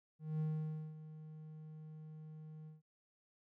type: tone with ADSR envelope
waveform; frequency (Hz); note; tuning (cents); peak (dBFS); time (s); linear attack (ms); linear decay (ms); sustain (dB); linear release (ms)
triangle; 155.56; D#3; 0; -32; 0.19-2.82; 210; 540; -15; 150
effects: none